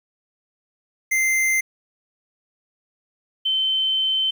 square / sine tone pair in turn, 2083 / 3082 Hz, C7 / G7, -8 / -30 cents, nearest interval perfect fifth, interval 678 cents, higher second, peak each -18 dBFS, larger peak neither, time 1.11-1.61 / 3.45-4.31 s, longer second, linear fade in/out 10 ms, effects 9-bit

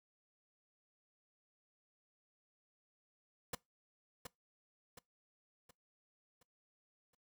pink noise with echo, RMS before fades -40 dBFS, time 3.53-3.55 s, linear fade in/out 5 ms, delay 720 ms, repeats 5, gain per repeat -7 dB, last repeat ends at 7.15 s, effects noise-tail reverb RT60 0.2 s tail -23 dB re dry

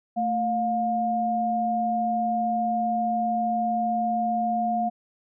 sine tone pair together, 223.1 / 709.9 Hz, A3 / F5, +24 / +28 cents, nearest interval octave + minor sixth, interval 2004 cents, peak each -28 / -23 dBFS, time 0.16-4.9 s, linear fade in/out 20 ms, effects none

